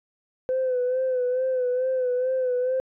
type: tone with vibrato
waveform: sine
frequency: 508 Hz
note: B4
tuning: 49 cents sharp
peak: -20 dBFS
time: 0.49-2.8 s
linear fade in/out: 0 ms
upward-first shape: sine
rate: 2.3 Hz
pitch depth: 47 cents each way
effects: tanh soft clip ceiling -18 dBFS